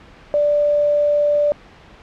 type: tone with quantisation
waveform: sine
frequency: 587.3 Hz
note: D5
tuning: in tune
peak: -13 dBFS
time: 0.34-1.52 s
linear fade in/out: 0 ms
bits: 6
effects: pink hiss -44 dBFS RMS until 2.02 s + low-pass 3000 Hz 12 dB/octave

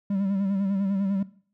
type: tone with vibrato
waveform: triangle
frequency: 196 Hz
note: G3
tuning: in tune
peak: -21 dBFS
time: 0.1-1.23 s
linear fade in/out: 5 ms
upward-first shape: sine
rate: 10 Hz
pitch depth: 58 cents each way
effects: noise-tail reverb RT60 0.5 s tail -18 dB re dry

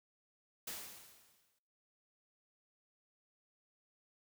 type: noise with exponential decay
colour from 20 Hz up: white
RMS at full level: -42 dBFS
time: 0.67-1.59 s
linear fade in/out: 5 ms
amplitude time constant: 200 ms
effects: noise-tail reverb RT60 0.9 s tail -24 dB re dry

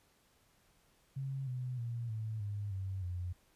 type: tone with pitch steps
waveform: sine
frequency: 135.2 / 126.15 / 117.7 / 109.82 / 102.46 / 95.6 / 89.2 Hz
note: C#3 / B2 / A#2 / A2 / G#2 / G2 / F2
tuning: -43 / +37 / +17 / -3 / -23 / -43 / +37 cents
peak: -36 dBFS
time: 1.16-3.33 s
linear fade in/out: 10 ms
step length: 310 ms
effects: pink hiss -70 dBFS RMS until 3.55 s + resampled to 32000 Hz

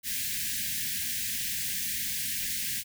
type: band-stop noise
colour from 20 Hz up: white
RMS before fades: -32 dBFS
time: 0.03-2.84 s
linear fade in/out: 50 ms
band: 260 to 1600 Hz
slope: 96 dB/octave
effects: none

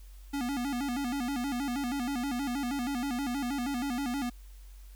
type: tone with vibrato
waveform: square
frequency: 261.6 Hz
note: C4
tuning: in tune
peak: -31 dBFS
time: 0.33-4.3 s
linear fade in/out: 10 ms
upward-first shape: square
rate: 6.3 Hz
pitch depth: 130 cents each way
effects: added 47 Hz sine -46 dBFS peak until 4.95 s + white hiss -62 dBFS RMS until 4.95 s

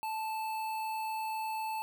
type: tone with notch filter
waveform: square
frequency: 878 Hz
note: A5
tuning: 4 cents flat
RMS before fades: -36 dBFS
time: 0.03-1.82 s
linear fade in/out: 0 ms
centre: 6000 Hz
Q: 1.2
effects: none

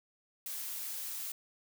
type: noise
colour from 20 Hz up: blue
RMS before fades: -40 dBFS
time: 0.46-1.32 s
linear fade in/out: 2 ms
effects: none

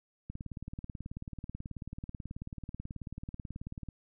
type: click train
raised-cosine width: 5 ms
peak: -28 dBFS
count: 67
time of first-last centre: 0.3-3.887 s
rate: 18.4 Hz
effects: none

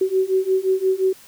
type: beating tone pair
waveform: sine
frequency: 375.5 / 381.2 Hz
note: F#4 / G4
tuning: +26 / -48 cents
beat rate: 5.7 Hz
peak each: -20 / -19 dBFS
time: 0.01-1.13 s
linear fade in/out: 5 ms
effects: white hiss -47 dBFS RMS until 1.27 s

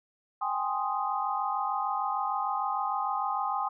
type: chord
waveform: sine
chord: Ab major seventh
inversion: third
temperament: equal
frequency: 784 / 830.6 / 1046.5 / 1244.5 Hz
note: G5 / Ab5 / C6 / Eb6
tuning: 0 / 0 / 0 / 0 cents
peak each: -33 dBFS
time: 0.41-3.69 s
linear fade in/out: 10 ms
effects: none

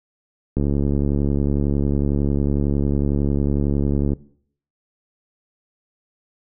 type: click train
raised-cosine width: 3 ms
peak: -8 dBFS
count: 254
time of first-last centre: 0.57-4.133 s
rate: 71 Hz
effects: noise-tail reverb RT60 0.6 s tail -20 dB re dry

